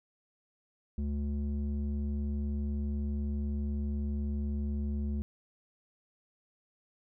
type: tone with low-pass filter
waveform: square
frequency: 72 Hz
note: D2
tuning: 34 cents flat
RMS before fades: -33 dBFS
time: 0.98-5.22 s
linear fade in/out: 0 ms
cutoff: 230 Hz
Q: 1.8
effects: none